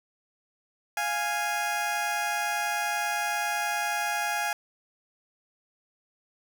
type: tone pair together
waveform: 20% pulse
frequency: 698.5 / 828.6 Hz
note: F5 / G#5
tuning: 0 / -4 cents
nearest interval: minor third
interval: 296 cents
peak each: -27 / -23 dBFS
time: 0.97-4.53 s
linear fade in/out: 2 ms
effects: none